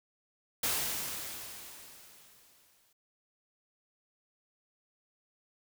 white noise with exponential decay, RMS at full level -30 dBFS, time 0.63-2.93 s, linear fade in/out 5 ms, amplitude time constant 500 ms, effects none

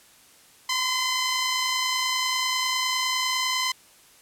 10% pulse tone pair together, 999.1 / 1029 Hz, B5 / C6, +20 / -29 cents, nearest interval minor second, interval 51 cents, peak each -23 / -15 dBFS, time 0.69-3.72 s, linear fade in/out 5 ms, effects white hiss -54 dBFS RMS until 4.21 s + low-pass 12000 Hz 12 dB/octave

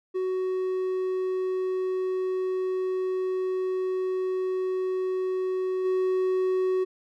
triangle tone with level steps, 372.5 Hz, F#4, 12 cents sharp, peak -23 / -20 dBFS, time 0.14-6.85 s, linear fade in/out 20 ms, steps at 5.84 s, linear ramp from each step 20 ms, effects none

